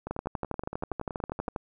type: two click trains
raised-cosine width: 1 ms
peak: -17 / -21 dBFS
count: 19 / 16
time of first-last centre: 0.11-1.562 / 0.07-1.485 s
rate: 12.4 / 10.6 Hz
effects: none